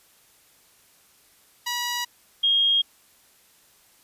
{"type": "tone pair in turn", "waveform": ["10% pulse", "sine"], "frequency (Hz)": [968, 3250], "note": ["B5", "G#7"], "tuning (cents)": [-35, -38], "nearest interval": "octave + major sixth", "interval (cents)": 2097, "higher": "second", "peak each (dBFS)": -17, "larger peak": "neither", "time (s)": [[1.66, 2.05], [2.43, 2.82]], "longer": "neither", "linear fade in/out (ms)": 10, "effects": ["white hiss -58 dBFS RMS until 4.03 s", "resampled to 32000 Hz"]}